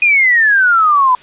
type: exponential sweep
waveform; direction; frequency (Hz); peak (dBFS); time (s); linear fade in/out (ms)
sine; down; 2489 to 989; -7; 0.02-1.15; 2
effects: white hiss -40 dBFS RMS until 1.22 s + resampled to 8000 Hz